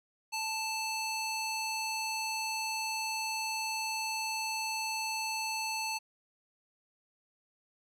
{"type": "tone with band-pass filter", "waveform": "square", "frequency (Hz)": 880, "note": "A5", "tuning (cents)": 0, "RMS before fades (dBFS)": -35, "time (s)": [0.32, 5.99], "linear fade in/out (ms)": 20, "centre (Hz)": 4800, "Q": 0.68, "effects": []}